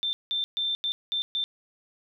sine tone bursts at uneven times, 3567 Hz, A7, 23 cents sharp, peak -25 dBFS, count 6, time 0.03-0.13 / 0.31-0.44 / 0.57-0.75 / 0.84-0.92 / 1.12-1.22 / 1.35-1.44 s, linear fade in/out 0 ms, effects none

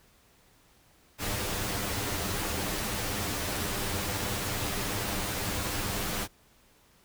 pink noise with comb filter, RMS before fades -32 dBFS, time 1.18-6.28 s, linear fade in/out 50 ms, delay 10 ms, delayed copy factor +0.55, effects pink hiss -62 dBFS RMS until 7.04 s

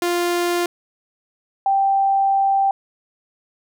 sawtooth / sine tone pair in turn, 349.2 / 783.9 Hz, F4 / G5, 0 / 0 cents, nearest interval octave + major second, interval 1400 cents, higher second, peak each -14 dBFS, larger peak neither, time 0.02-0.66 / 1.66-2.71 s, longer second, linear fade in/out 2 ms, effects none

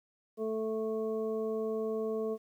harmonic tone, 220 Hz, A3, in tune, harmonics 1 / 2 / 3 / 5, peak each -38 / -32 / -42 / -48 dBFS, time 0.37-2.38 s, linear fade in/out 50 ms, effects 11-bit

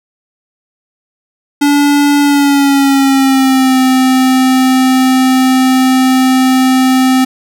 square tone with pitch glide, 287.7 to 259.3 Hz, D4 to C4, -36 to -15 cents, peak -7 dBFS, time 1.61-7.25 s, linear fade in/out 10 ms, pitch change -179 cents, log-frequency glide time 2.21-3.79 s, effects none

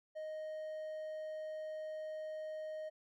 triangle tone, 622.3 Hz, D#5, in tune, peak -39 dBFS, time 0.15-2.9 s, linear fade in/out 20 ms, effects none

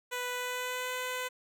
10% pulse tone with pitch glide, 495.3 to 504.8 Hz, B4 to B4, +5 to +38 cents, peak -25 dBFS, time 0.11-1.29 s, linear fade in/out 20 ms, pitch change +33 cents, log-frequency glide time 0.33-0.92 s, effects none

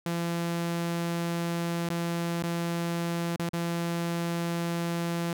sawtooth tone with dropouts, 170 Hz, F3, 46 cents flat, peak -24 dBFS, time 0.06-5.33 s, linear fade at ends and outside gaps 2 ms, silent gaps 1.89-1.901 / 2.426-2.436 / 3.362-3.395 / 3.492-3.533 s, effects none

